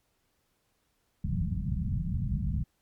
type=low-pass noise; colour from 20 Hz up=white; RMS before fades=-30 dBFS; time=1.24-2.64 s; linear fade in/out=5 ms; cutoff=190 Hz; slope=48 dB/octave; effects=pink hiss -74 dBFS RMS until 2.81 s + MP3 96 kbps